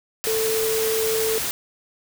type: tone in noise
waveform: sine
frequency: 443 Hz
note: A4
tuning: 12 cents sharp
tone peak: -21 dBFS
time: 0.27-1.38 s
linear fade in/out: 0 ms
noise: white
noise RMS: -26 dBFS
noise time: 0.24-1.51 s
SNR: +2 dB
effects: none